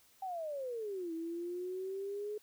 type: exponential two-way sweep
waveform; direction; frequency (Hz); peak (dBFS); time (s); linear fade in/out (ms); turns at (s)
sine; down then up; 784 to 324.4 to 425.1; -37; 0.22-2.38; 5; 1.13
effects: white hiss -66 dBFS RMS until 2.42 s